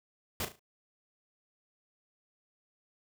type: noise with echo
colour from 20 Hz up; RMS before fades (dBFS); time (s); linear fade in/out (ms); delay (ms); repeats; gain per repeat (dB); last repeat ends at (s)
pink; -34; 0.4-0.45; 2; 36; 4; -9; 0.594
effects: none